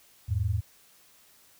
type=tone pair together; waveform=sine; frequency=84.51 / 106.6 Hz; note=E2 / G#2; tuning=+44 / +46 cents; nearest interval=major third; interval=402 cents; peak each=-28 / -27 dBFS; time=0.28-0.61 s; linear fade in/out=20 ms; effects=white hiss -59 dBFS RMS until 1.59 s